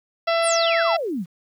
harmonic tone, 668 Hz, E5, 23 cents sharp, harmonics 1 / 2 / 3 / 4 / 5 / 6 / 7 / 8, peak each -19 / -25 / -29 / -31 / -33 / -35 / -36 / -37 dBFS, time 0.27-0.97 s, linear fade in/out 10 ms
sine exponential sweep, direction down, 11440 to 155.56 Hz, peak -23 dBFS, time 0.42-1.26 s, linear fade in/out 50 ms
effects 9-bit

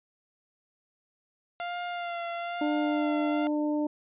sawtooth tone with vibrato, 695 Hz, F5, 9 cents flat, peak -28 dBFS, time 1.6-3.47 s, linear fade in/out 0 ms, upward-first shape sine, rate 1.1 Hz, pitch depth 27 cents each way
harmonic tone, 299.2 Hz, D4, 32 cents sharp, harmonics 1 / 2 / 3, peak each -26 / -33 / -39 dBFS, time 2.61-3.87 s, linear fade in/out 5 ms
effects resampled to 8000 Hz

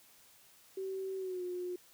sine tone with pitch glide, 382.5 to 359 Hz, G4 to F4, -42 to +48 cents, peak -36 dBFS, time 0.77-1.76 s, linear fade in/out 5 ms, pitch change -110 cents, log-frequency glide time 1.17-1.43 s, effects white hiss -62 dBFS RMS until 1.93 s

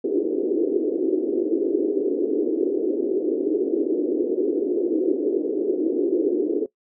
white band-pass noise, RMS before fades -22 dBFS, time 0.04-6.66 s, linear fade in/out 5 ms, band 300 to 420 Hz, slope 48 dB/octave, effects noise-tail reverb RT60 0.1 s tail -19 dB re dry

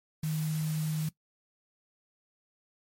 sine tone in noise, 155.56 Hz, D#3, in tune, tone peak -28 dBFS, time 0.23-1.09 s, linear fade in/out 5 ms, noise white, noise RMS -44 dBFS, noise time 0.23-1.09 s, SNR +13 dB, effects noise-tail reverb RT60 0.1 s tail -19 dB re dry + MP3 64 kbps

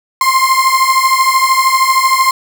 35% pulse beating tone pair, 1046.5 / 1059.5 Hz, C6 / C6, 0 / +21 cents, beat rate 13 Hz, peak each -10 dBFS, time 0.21-2.31 s, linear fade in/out 2 ms, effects none

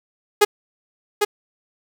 sawtooth tone with echo, 415.3 Hz, G#4, in tune, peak -6 dBFS, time 0.41-0.45 s, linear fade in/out 10 ms, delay 800 ms, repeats 1, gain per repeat -5 dB, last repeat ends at 1.25 s, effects 8-bit

